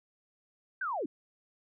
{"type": "linear sweep", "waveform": "sine", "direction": "down", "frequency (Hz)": [1600, 244.5], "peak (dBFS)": -31, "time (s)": [0.81, 1.06], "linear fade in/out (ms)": 5, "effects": []}